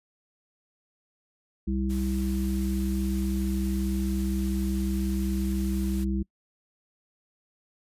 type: harmonic tone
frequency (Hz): 65.41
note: C2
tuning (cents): 0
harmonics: 1 / 3 / 5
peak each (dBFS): -28 / -28 / -33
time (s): 1.67-6.23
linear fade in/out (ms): 10
type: noise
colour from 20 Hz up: white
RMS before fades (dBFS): -45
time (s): 1.89-6.05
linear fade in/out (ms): 20
effects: noise-tail reverb RT60 0.1 s tail -25 dB re dry + resampled to 32000 Hz